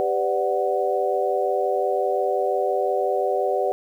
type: chord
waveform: sine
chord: G major seventh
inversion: none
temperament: equal with one note detuned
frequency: 392 / 501.6 / 587.3 / 740 Hz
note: G4 / B4 / D5 / F#5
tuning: 0 / +27 / 0 / 0 cents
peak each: -25 dBFS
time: 0-3.72 s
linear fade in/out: 0 ms
effects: 9-bit